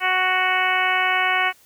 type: harmonic tone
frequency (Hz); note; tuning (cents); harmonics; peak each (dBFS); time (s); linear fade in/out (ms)
370.4; F#4; +2; 1 / 2 / 3 / 4 / 5 / 6 / 7 / 8; -35 / -24 / -25 / -25 / -25 / -23 / -28 / -29; 0-1.53; 50
effects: white hiss -54 dBFS RMS until 1.65 s